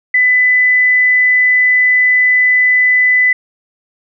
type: tone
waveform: sine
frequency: 2000 Hz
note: B6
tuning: 21 cents sharp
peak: -7 dBFS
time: 0.14-3.33 s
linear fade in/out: 5 ms
effects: none